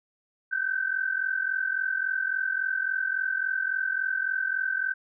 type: tone pair together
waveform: sine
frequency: 1519.4 / 1563 Hz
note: F#6 / G6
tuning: +46 / -6 cents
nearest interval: unison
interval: 48 cents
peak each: -28 dBFS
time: 0.51-4.94 s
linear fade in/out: 20 ms
effects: none